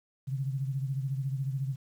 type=beating tone pair; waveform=sine; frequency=133.6 / 147.6 Hz; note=C3 / D3; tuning=+36 / +9 cents; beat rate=14 Hz; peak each=-30 / -37 dBFS; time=0.27-1.76 s; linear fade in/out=20 ms; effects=10-bit